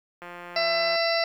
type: click train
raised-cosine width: 0.5 ms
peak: -25 dBFS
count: 130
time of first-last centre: 0.22-0.957 s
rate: 175 Hz
type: harmonic tone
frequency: 669 Hz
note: E5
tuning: 25 cents sharp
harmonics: 1 / 2 / 3 / 4 / 6 / 7 / 8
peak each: -24 / -33 / -29 / -34 / -34 / -31 / -32 dBFS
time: 0.56-1.24 s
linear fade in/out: 2 ms
effects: high-pass 200 Hz 12 dB/octave + 9-bit